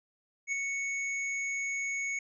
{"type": "tone with ADSR envelope", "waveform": "square", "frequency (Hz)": 2216, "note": "C#7", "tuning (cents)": -1, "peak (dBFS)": -28, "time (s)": [0.47, 2.19], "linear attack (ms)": 56, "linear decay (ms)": 4, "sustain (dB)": -4, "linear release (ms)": 4, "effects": ["resampled to 22050 Hz"]}